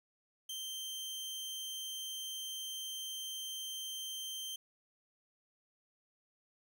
sawtooth tone, 3136 Hz, G7, in tune, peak -37 dBFS, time 0.49-4.56 s, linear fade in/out 5 ms, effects none

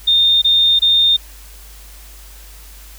sine tone bursts, 3642 Hz, A#7, 41 cents flat, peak -9 dBFS, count 3, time 0.07-1.168 s, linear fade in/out 10 ms, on 350 ms, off 24 ms, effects added 50 Hz sine -37 dBFS peak until 2.98 s + white hiss -42 dBFS RMS until 2.98 s

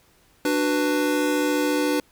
square chord, B minor, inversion first, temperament just, 296.3 / 370.4 / 493.9 Hz, D4 / F#4 / B4, +15 / +2 / 0 cents, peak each -23 / -29 / -26 dBFS, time 0.45-2 s, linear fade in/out 2 ms, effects pink hiss -59 dBFS RMS until 2.11 s

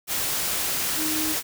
sine tone in noise, 311.1 Hz, D#4, in tune, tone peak -28 dBFS, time 0.96-1.36 s, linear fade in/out 50 ms, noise white, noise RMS -26 dBFS, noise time 0.07-1.43 s, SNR -5 dB, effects none

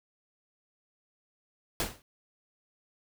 pink noise with exponential decay, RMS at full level -26 dBFS, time 1.8-2.02 s, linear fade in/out 1 ms, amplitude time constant 47 ms, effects none

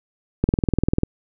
click train, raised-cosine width 3 ms, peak -4 dBFS, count 13, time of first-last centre 0.44-1.034 s, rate 20.2 Hz, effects none

